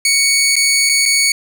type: tone with dropouts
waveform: 15% pulse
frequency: 2232 Hz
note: C#7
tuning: 11 cents sharp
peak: -4 dBFS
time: 0.05-1.32 s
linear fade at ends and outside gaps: 2 ms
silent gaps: 0.556-0.564 / 0.892-0.895 / 1.055-1.059 s
effects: none